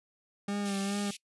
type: tone with vibrato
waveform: 40% pulse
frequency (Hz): 200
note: G3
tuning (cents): +35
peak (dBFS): -30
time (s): 0.48-1.11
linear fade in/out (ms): 5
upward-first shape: sine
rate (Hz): 2.4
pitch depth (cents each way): 34
type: high-pass noise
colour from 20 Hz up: pink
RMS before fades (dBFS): -42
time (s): 0.65-1.17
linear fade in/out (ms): 10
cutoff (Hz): 2400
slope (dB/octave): 48
effects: noise-tail reverb RT60 0.1 s tail -23 dB re dry + resampled to 24000 Hz